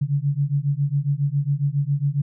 sine beating tone pair, 138.7 / 146 Hz, C#3 / D3, +1 / -10 cents, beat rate 7.3 Hz, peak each -22 dBFS, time 0.01-2.22 s, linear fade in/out 10 ms, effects none

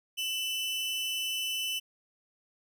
40% pulse tone pair together, 2677 / 2996 Hz, E7 / F#7, +26 / +21 cents, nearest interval major second, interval 195 cents, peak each -36 / -31 dBFS, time 0.17-1.8 s, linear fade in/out 20 ms, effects none

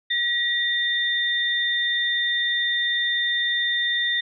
sine tone pair together, 1912 / 3609 Hz, A#6 / A7, +43 / +43 cents, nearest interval major seventh, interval 1100 cents, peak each -23 dBFS, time 0.1-4.21 s, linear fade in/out 10 ms, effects none

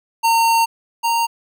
square tone pair in turn, 915 / 926.2 Hz, A#5 / A#5, -32 / -11 cents, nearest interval unison, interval 21 cents, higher second, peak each -13 / -16 dBFS, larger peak first, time 0.23-0.66 / 1.03-1.27 s, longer first, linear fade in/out 20 ms, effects none

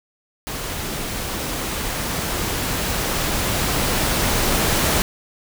pink noise with level ramp, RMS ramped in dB -28 to -18 dBFS, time 0.47-5.02 s, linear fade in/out 0 ms, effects none

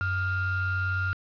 triangle ring-modulated tone, 656 Hz, E5, 9 cents flat, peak -20 dBFS, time 0.01-1.13 s, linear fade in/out 0 ms, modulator 749 Hz, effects resampled to 11025 Hz + 8-bit

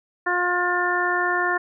harmonic tone, 355.7 Hz, F4, 32 cents sharp, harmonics 1 / 2 / 3 / 4 / 5, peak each -27 / -27 / -26 / -26 / -24 dBFS, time 0.26-1.58 s, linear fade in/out 10 ms, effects none

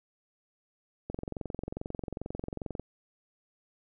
click train, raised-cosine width 2 ms, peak -22 dBFS, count 39, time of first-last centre 1.1-2.796 s, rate 22.4 Hz, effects none

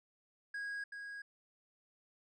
triangle tone with echo, 1645 Hz, G#6, 17 cents flat, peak -37 dBFS, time 0.54-0.84 s, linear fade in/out 5 ms, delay 380 ms, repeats 1, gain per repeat -5 dB, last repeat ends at 1.22 s, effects resampled to 24000 Hz

